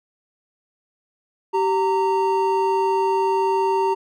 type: tone pair together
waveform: triangle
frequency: 386.6 / 920.6 Hz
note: G4 / A#5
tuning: -24 / -22 cents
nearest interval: octave + minor third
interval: 1502 cents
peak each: -18 dBFS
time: 1.53-3.95 s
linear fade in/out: 20 ms
effects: none